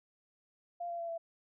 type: tone with pitch steps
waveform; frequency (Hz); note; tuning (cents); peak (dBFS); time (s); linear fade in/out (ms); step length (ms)
sine; 695 / 685.8 / 676.8 / 667.8; F5 / F5 / E5 / E5; -9 / -32 / +45 / +22; -36; 0.8-1.18; 10; 95
effects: none